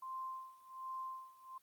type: tone with tremolo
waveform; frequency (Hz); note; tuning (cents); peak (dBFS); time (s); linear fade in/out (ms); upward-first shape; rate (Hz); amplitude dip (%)
sine; 1046; C6; -1; -40; 0.02-1.58; 5; sine; 1.3; 90
effects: white hiss -73 dBFS RMS until 1.62 s + Opus 32 kbps